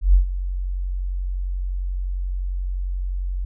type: tone with ADSR envelope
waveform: sine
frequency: 45.72 Hz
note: F#1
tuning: 20 cents flat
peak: -8 dBFS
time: 0.01-3.45 s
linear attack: 130 ms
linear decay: 110 ms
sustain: -14 dB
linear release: 5 ms
effects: none